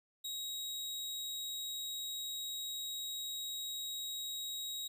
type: tone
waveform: sawtooth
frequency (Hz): 3806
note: A#7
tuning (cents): +35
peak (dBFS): -36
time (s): 0.24-4.88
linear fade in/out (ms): 10
effects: none